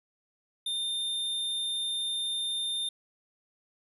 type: tone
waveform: square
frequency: 3616 Hz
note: A7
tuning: 47 cents sharp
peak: -30 dBFS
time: 0.66-2.89 s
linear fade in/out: 5 ms
effects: resampled to 32000 Hz